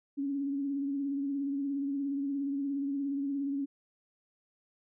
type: tone with vibrato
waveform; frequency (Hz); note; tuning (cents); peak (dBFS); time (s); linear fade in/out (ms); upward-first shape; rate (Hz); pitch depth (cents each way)
sine; 279; C#4; +11; -30; 0.17-3.66; 20; sine; 17; 40
effects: none